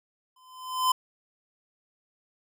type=tone with exponential growth; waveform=square; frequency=1023 Hz; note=C6; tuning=39 cents flat; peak=-19 dBFS; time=0.36-0.92 s; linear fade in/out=5 ms; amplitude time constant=120 ms; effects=none